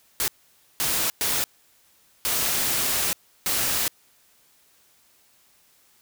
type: noise bursts at uneven times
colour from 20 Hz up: white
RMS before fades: -24 dBFS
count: 5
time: 0.2-0.28 / 0.8-1.1 / 1.21-1.44 / 2.25-3.13 / 3.46-3.88 s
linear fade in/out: 0 ms
effects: white hiss -60 dBFS RMS until 6.01 s